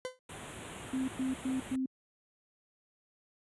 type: tone with exponential decay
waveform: 40% pulse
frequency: 510 Hz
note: C5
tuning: 44 cents flat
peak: -31 dBFS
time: 0.05-0.19 s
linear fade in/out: 0 ms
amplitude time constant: 30 ms
type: band-stop noise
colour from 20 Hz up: pink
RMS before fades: -44 dBFS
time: 0.29-1.76 s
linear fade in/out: 5 ms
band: 3600 to 7100 Hz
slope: 48 dB/octave
type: tone bursts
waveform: sine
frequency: 261.4 Hz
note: C4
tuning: 1 cent flat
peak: -30 dBFS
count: 4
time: 0.93-1.86 s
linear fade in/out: 5 ms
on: 150 ms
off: 110 ms
effects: high-pass 80 Hz 12 dB/octave + resampled to 24000 Hz